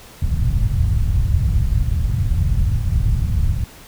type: low-pass noise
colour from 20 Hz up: white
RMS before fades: -17 dBFS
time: 0.22-3.64 s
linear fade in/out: 5 ms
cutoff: 110 Hz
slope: 24 dB/octave
effects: pink hiss -42 dBFS RMS until 3.87 s